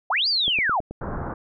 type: linear two-way sweep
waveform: sine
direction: up then down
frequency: 605 to 4900 to 605 Hz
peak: -19 dBFS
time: 0.1-0.8 s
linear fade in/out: 5 ms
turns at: 0.28 s
type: click train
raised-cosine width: 2 ms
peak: -20 dBFS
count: 5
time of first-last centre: 0.48-0.91 s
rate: 9.3 Hz
type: low-pass noise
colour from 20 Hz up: pink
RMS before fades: -30 dBFS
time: 1.01-1.34 s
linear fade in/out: 5 ms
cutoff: 1500 Hz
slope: 48 dB/octave
effects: none